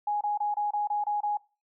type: tone bursts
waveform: sine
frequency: 830.6 Hz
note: G#5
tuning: in tune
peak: -25 dBFS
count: 8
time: 0.07-1.372 s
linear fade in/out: 5 ms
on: 140 ms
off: 26 ms
effects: noise-tail reverb RT60 0.3 s tail -21 dB re dry